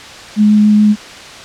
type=tone with vibrato; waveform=sine; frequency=210.7 Hz; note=G#3; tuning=25 cents sharp; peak=-5 dBFS; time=0.36-0.96 s; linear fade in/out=50 ms; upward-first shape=sine; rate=7 Hz; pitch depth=8 cents each way; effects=white hiss -31 dBFS RMS until 1.44 s + low-pass 5000 Hz 12 dB/octave